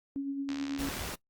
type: tone with tremolo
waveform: sine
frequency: 277.2 Hz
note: C#4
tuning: in tune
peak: -30 dBFS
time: 0.16-0.89 s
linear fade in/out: 0 ms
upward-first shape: sine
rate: 9.2 Hz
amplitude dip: 40%
type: click train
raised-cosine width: 0.2 ms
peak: -24 dBFS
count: 44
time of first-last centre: 0.49-1.077 s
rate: 73.2 Hz
type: noise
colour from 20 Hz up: pink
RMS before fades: -38 dBFS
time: 0.78-1.16 s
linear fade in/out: 20 ms
effects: noise-tail reverb RT60 0.1 s tail -21 dB re dry + Opus 48 kbps